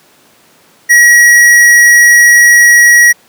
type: tone with hard clipping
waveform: sine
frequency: 1911 Hz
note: A#6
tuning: 43 cents sharp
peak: -3 dBFS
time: 0.89-3.13 s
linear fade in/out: 20 ms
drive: 15 dB
effects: pink hiss -45 dBFS RMS until 3.28 s + high-pass 200 Hz 12 dB/octave